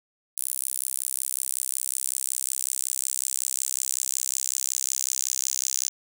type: tone with high-pass filter sweep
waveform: sawtooth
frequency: 65.41 Hz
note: C2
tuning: in tune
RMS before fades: -29 dBFS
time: 0.37-5.89 s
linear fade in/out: 0 ms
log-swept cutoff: 10000 to 6600 Hz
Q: 3.5
effects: none